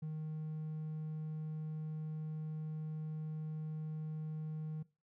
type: tone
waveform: triangle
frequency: 155.56 Hz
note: D#3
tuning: in tune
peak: -36 dBFS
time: 0.02-4.83 s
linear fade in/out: 10 ms
effects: noise-tail reverb RT60 0.3 s tail -21 dB re dry + tanh soft clip ceiling -32 dBFS